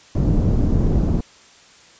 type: low-pass noise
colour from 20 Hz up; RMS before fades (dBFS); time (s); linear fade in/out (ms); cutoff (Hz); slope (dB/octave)
pink; -17; 0.15-1.21; 5; 280; 12
effects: white hiss -48 dBFS RMS until 1.99 s + resampled to 16000 Hz